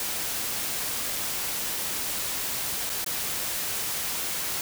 white noise with dropouts, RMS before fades -30 dBFS, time 0-4.61 s, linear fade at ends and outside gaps 2 ms, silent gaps 2.895-2.899 / 3.045-3.062 s, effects none

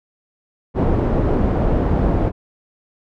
pink low-pass noise, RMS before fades -17 dBFS, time 0.74-2.32 s, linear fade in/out 50 ms, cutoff 630 Hz, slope 12 dB/octave, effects none

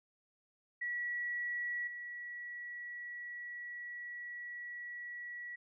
sine tone with level steps, 1934 Hz, B6, 37 cents flat, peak -35 / -42 dBFS, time 0.81-5.56 s, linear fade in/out 10 ms, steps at 1.87 s, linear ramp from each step 5 ms, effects none

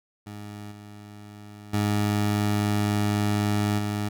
20% pulse tone with level steps, 103.83 Hz, G#2, in tune, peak -32 / -37 / -17 / -21 dBFS, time 0.26-4.09 s, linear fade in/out 10 ms, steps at 0.71 / 1.73 / 3.78 s, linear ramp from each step 10 ms, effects none

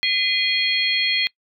sine tone cluster, 2039 / 2452 / 3269 / 4271 Hz, C7 / D#7 / G#7 / C8, -45 / -26 / -28 / +35 cents, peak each -23 dBFS, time 0.03-1.27 s, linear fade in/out 0 ms, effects noise-tail reverb RT60 0.1 s tail -24 dB re dry

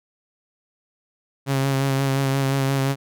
sawtooth tone with vibrato, 136.1 Hz, C#3, 31 cents flat, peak -15 dBFS, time 1.46-2.96 s, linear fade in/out 50 ms, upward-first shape sine, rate 5.7 Hz, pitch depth 24 cents each way, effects none

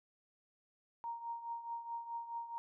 sine tone with tremolo, 932.3 Hz, A#5, in tune, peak -37 dBFS, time 1.04-2.58 s, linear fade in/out 0 ms, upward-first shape triangle, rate 4.7 Hz, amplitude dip 75%, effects none

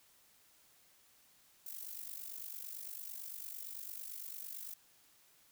violet noise with amplitude modulation, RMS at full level -43 dBFS, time 1.66-4.74 s, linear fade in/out 5 ms, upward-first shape sine, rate 48.9 Hz, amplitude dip 75%, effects white hiss -67 dBFS RMS until 5.51 s

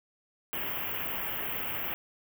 white band-stop noise, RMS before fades -34 dBFS, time 0.53-1.94 s, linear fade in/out 0 ms, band 3200 to 13000 Hz, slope 96 dB/octave, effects none

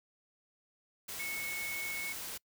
sine tone in noise, 2199 Hz, C#7, 14 cents flat, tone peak -37 dBFS, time 1.19-2.13 s, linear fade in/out 10 ms, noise white, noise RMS -42 dBFS, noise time 1.08-2.38 s, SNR +2 dB, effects noise-tail reverb RT60 0.1 s tail -25 dB re dry

